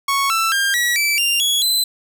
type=tone with pitch steps; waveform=sawtooth; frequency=1107 / 1331.7 / 1602.1 / 1927.4 / 2319 / 2789 / 3356 / 4037 Hz; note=C#6 / E6 / G6 / B6 / D7 / F7 / G#7 / B7; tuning=-3 / +17 / +37 / -43 / -22 / -3 / +17 / +37 cents; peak=-12 dBFS; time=0.08-1.84 s; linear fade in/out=5 ms; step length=220 ms; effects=none